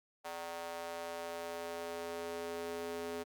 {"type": "tone with high-pass filter sweep", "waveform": "square", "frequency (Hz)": 84.4, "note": "E2", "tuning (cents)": 41, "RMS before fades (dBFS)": -42, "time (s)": [0.24, 3.24], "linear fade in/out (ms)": 20, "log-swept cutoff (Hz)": [690, 370], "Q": 2.3, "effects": ["Opus 48 kbps"]}